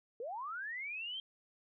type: linear sweep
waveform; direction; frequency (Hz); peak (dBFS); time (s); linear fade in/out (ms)
sine; up; 433.5 to 3200; -39; 0.2-1.2; 2
effects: none